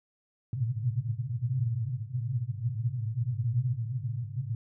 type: band-pass noise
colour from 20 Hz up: pink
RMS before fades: -31 dBFS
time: 0.53-4.55 s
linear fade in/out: 2 ms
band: 110 to 130 Hz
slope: 96 dB/octave
effects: none